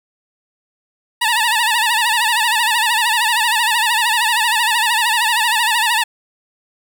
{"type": "tone with vibrato", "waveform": "15% pulse", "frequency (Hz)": 912, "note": "A#5", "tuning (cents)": -38, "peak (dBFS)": -7, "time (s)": [1.21, 6.04], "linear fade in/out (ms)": 10, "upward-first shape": "sine", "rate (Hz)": 13, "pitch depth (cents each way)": 110, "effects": []}